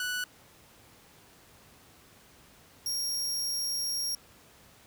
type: tone pair in turn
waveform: sawtooth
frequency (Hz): 1480 / 5588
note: F#6 / F8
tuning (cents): 0 / 0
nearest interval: octave + major seventh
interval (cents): 2300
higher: second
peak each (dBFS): -27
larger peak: neither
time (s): 0-0.24 / 2.86-4.15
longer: second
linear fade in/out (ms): 2
effects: pink hiss -57 dBFS RMS until 4.86 s + high-pass 60 Hz 12 dB/octave